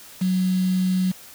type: tone with quantisation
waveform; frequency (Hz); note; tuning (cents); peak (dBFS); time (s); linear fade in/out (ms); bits
sine; 185; F#3; 0; -18; 0.21-1.12; 10; 6
effects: white hiss -44 dBFS RMS until 1.34 s